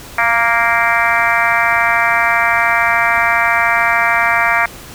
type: harmonic tone with a mistuned harmonic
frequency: 233 Hz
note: A#3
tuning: 1 cent flat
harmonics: 3 / 4 / 5 / 6 / 7 / 8 / 9 / 10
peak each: -19 / -19 / -19 / -19 / -19 / -19 / -19 / -19 dBFS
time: 0.18-4.66 s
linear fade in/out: 5 ms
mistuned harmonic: 3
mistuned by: -20 cents
effects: pink hiss -34 dBFS RMS until 4.94 s